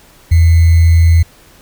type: tone with sample-and-hold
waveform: sine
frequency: 83 Hz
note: E2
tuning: 12 cents sharp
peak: -4 dBFS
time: 0.31-1.23 s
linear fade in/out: 10 ms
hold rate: 2100 Hz
effects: pink hiss -44 dBFS RMS until 1.61 s